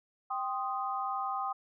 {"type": "chord", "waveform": "sine", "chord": "C minor", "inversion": "second", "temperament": "equal", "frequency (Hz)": [784, 1046.5, 1244.5], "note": ["G5", "C6", "Eb6"], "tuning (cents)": [0, 0, 0], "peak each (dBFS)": [-35, -38, -35], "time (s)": [0.3, 1.53], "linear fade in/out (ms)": 10, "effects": []}